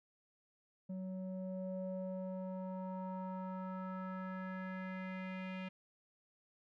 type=tone with low-pass filter sweep; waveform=square; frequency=186.9 Hz; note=F#3; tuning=18 cents sharp; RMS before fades=-43 dBFS; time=0.89-5.69 s; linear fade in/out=10 ms; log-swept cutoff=390 to 2600 Hz; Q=3.2; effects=none